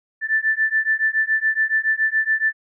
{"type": "beating tone pair", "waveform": "sine", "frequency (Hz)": [1760, 1767.1], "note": ["A6", "A6"], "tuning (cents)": [0, 7], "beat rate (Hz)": 7.1, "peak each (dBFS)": -20, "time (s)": [0.21, 2.53], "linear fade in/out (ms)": 50, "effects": []}